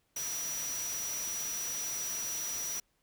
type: tone in noise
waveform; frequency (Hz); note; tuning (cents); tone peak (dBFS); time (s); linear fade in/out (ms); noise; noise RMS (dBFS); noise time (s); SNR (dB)
sine; 5840; F#8; -24; -35; 0.16-2.8; 5; white; -41; 0.16-2.8; +3
effects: pink hiss -75 dBFS RMS until 3.02 s